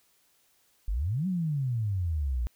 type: exponential two-way sweep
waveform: sine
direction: up then down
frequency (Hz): 43.65 to 193.2 to 56.5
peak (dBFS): -26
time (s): 0.88-2.47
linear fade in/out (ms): 0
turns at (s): 1.27
effects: white hiss -67 dBFS RMS until 2.55 s